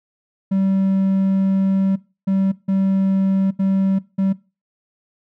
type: tone bursts at uneven times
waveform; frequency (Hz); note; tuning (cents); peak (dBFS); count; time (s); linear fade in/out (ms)
triangle; 192.8; G3; -28; -13; 5; 0.51-1.96 / 2.27-2.52 / 2.68-3.51 / 3.59-3.99 / 4.18-4.33; 10
effects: noise-tail reverb RT60 0.3 s tail -20 dB re dry